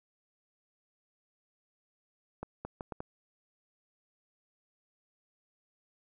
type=accelerating click train; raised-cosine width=1 ms; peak=-24 dBFS; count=5; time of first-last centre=2.43-3.005 s; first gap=220 ms; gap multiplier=0.72; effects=none